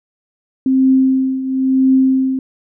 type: tone with tremolo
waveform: sine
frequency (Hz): 263.2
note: C4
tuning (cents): +10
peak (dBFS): -7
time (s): 0.66-2.39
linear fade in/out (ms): 2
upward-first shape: triangle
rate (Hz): 0.98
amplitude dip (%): 75
effects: none